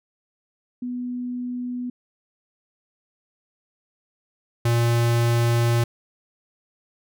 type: tone pair in turn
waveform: sine / square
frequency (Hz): 246.9 / 117.81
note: B3 / A#2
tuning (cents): 0 / +19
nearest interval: octave + minor second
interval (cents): 1281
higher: first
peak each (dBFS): -26 / -18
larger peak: second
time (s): 0.82-1.9 / 4.65-5.84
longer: second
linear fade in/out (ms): 5
effects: none